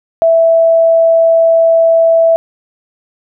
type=tone; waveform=sine; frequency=659.3 Hz; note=E5; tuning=in tune; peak=-5 dBFS; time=0.22-2.36 s; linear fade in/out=0 ms; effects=none